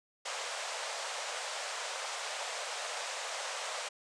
pink band-pass noise, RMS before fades -39 dBFS, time 0.25-3.89 s, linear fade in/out 10 ms, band 510 to 8700 Hz, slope 48 dB/octave, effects none

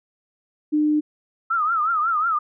sine tone, 301.7 Hz, D4, 47 cents sharp, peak -16 dBFS, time 0.72-1.01 s, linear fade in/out 20 ms
sine tone with vibrato, 1291 Hz, E6, 37 cents flat, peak -18 dBFS, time 1.5-2.39 s, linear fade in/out 10 ms, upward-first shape triangle, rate 5.5 Hz, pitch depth 150 cents each way
effects none

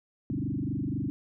sine tone with frequency modulation, 202.2 Hz, G#3, 46 cents flat, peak -28 dBFS, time 0.3-1.1 s, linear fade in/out 0 ms, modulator 24 Hz, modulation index 4.3, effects none

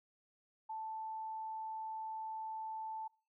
sine tone, 880 Hz, A5, in tune, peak -40 dBFS, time 0.69-3.08 s, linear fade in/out 10 ms, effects noise-tail reverb RT60 0.4 s tail -25 dB re dry

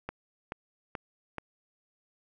click train, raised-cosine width 0.5 ms, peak -20 dBFS, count 4, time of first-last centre 0.09-1.383 s, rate 2.32 Hz, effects none

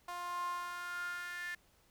sawtooth tone with high-pass filter sweep, 352.3 Hz, F4, 15 cents sharp, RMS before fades -41 dBFS, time 0.08-1.55 s, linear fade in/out 5 ms, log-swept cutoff 880 to 1800 Hz, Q 8, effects pink hiss -69 dBFS RMS until 1.9 s

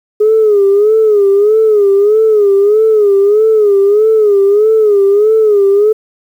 sine tone with vibrato, 417.3 Hz, G#4, 8 cents sharp, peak -4 dBFS, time 0.2-5.93 s, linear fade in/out 10 ms, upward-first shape sine, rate 1.6 Hz, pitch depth 100 cents each way, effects tanh soft clip ceiling -1 dBFS + 7-bit

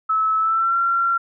sine tone with pitch glide, 1300 to 1369.4 Hz, E6 to F6, -24 to -34 cents, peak -16 dBFS, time 0.09-1.18 s, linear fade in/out 10 ms, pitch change +90 cents, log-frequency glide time 0.38-0.77 s, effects none

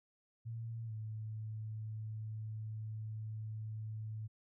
sine tone with pitch glide, 114.3 to 108.95 Hz, A#2 to A2, -34 to -17 cents, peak -40 dBFS, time 0.45-4.28 s, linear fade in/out 20 ms, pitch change -83 cents, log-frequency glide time 0.86-0.92 s, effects none

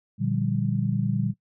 sine chord, G minor seventh, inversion first, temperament just, 117.6 / 147 / 176.4 / 196 Hz, Bb2 / D3 / F3 / G3, +16 / +2 / +18 / 0 cents, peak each -27 / -27 / -31 / -27 dBFS, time 0.18-1.34 s, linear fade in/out 50 ms, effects noise-tail reverb RT60 0.1 s tail -19 dB re dry

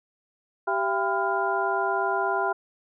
sine tone cluster, 389.6 / 677 / 794 / 1007 / 1403 Hz, G4 / E5 / G5 / B5 / F6, -11 / +46 / +22 / +33 / +8 cents, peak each -29 dBFS, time 0.67-2.53 s, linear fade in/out 10 ms, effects none

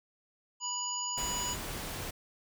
harmonic tone, 980 Hz, B5, 14 cents flat, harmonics 1 / 3 / 5 / 7, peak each -39 / -40 / -44 / -35 dBFS, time 0.6-1.57 s, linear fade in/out 50 ms
pink noise, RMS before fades -39 dBFS, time 1.17-2.11 s, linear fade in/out 10 ms
effects none

